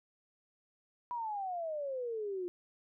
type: exponential sweep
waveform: sine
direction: down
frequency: 987.8 to 349.2 Hz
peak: -35 dBFS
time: 1.11-2.48 s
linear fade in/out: 0 ms
effects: none